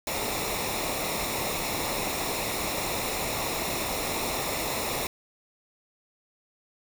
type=noise with comb filter; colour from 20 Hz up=pink; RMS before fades=-30 dBFS; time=0.07-5.07 s; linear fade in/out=2 ms; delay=0.64 ms; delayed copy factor=-0.65; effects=none